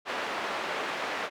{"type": "band-pass noise", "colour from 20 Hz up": "pink", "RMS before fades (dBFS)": -33, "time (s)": [0.05, 1.3], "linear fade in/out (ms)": 50, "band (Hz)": [520, 2600], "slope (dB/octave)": 12, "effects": []}